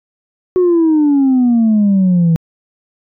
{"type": "exponential sweep", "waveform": "sine", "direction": "down", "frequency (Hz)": [370, 161.4], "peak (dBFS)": -6, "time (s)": [0.56, 2.36], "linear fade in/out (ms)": 0, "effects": ["tanh soft clip ceiling -6 dBFS"]}